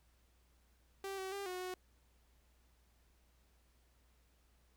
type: tone with pitch steps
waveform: sawtooth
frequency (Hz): 390.3 / 380.3 / 398.5 / 364.8 / 367.1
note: G4 / F#4 / G4 / F#4 / F#4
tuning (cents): -8 / +48 / +28 / -24 / -14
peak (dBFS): -37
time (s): 1.04-1.74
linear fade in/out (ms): 2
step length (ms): 140
effects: added 60 Hz sine -69 dBFS peak until 4.76 s + pink hiss -75 dBFS RMS until 4.76 s